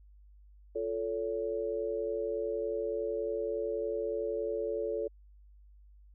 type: chord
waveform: sine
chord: F augmented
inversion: none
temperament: equal with one note detuned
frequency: 349.2 / 440 / 563.4 Hz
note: F4 / A4 / C#5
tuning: 0 / 0 / +28 cents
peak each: -39 / -33 / -36 dBFS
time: 0.75-5.08 s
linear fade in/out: 10 ms
effects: added 50 Hz sine -54 dBFS peak until 6.14 s